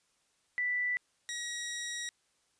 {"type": "tone pair in turn", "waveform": ["sine", "15% pulse"], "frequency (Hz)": [1975.5, 1904.3], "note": ["B6", "A#6"], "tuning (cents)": [0, 36], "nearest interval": "minor second", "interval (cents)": 64, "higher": "first", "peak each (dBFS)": [-29, -30], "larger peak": "first", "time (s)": [[0.58, 0.97], [1.29, 2.09]], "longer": "second", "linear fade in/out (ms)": 0, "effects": ["white hiss -73 dBFS RMS until 2.59 s", "resampled to 22050 Hz"]}